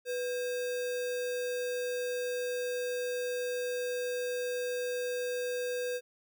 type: tone with sample-and-hold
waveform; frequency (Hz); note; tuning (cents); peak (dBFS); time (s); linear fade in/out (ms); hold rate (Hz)
sine; 493.9; B4; 0; -31; 0.05-6.01; 50; 2100
effects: none